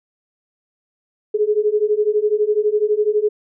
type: beating tone pair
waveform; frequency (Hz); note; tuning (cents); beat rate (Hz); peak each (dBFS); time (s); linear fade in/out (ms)
sine; 415.3 / 427.3; G#4 / G#4; 0 / +49; 12; -18 / -17; 1.34-3.29; 10
effects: none